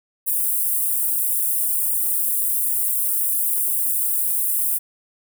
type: high-pass noise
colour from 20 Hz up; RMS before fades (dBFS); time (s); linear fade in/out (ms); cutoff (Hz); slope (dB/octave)
white; -21; 0.26-4.79; 20; 8900; 48
effects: none